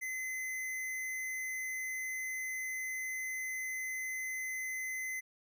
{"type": "tone", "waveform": "square", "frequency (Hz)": 2043, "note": "C7", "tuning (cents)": -42, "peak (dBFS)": -37, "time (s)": [0.01, 5.21], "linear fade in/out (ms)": 20, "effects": []}